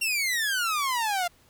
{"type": "exponential sweep", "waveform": "sawtooth", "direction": "down", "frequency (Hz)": [2794, 684], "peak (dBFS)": -21, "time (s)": [0.01, 1.28], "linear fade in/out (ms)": 10, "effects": ["pink hiss -60 dBFS RMS until 1.49 s"]}